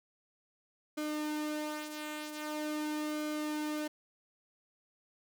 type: tone with flanger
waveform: sawtooth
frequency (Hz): 302.9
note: D#4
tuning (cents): -46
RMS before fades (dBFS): -37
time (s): 0.97-3.88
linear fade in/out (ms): 10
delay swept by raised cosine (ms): 1.1 to 3.5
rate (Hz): 0.44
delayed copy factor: -0.5
effects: none